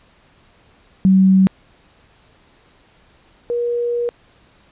sine tone pair in turn, 190 / 477.5 Hz, F#3 / A#4, +46 / +42 cents, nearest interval octave + major third, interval 1596 cents, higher second, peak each -8 / -17 dBFS, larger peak first, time 1.05-1.47 / 3.5-4.09 s, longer second, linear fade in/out 0 ms, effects pink hiss -53 dBFS RMS until 4.71 s + resampled to 8000 Hz

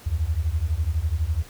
sine beating tone pair, 73.3 / 85.3 Hz, D2 / F2, -3 / -40 cents, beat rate 12 Hz, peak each -24 / -24 dBFS, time 0.06-1.43 s, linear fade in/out 10 ms, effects pink hiss -47 dBFS RMS until 1.49 s

